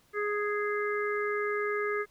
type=harmonic tone; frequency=415.3 Hz; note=G#4; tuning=in tune; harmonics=1 / 3 / 4 / 5; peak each=-30 / -35 / -36 / -37 dBFS; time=0.13-2.06 s; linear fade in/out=50 ms; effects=pink hiss -65 dBFS RMS until 2.1 s